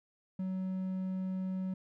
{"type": "tone", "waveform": "triangle", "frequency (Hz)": 187.4, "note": "F#3", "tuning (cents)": 22, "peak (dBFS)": -31, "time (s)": [0.39, 1.74], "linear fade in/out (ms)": 5, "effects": []}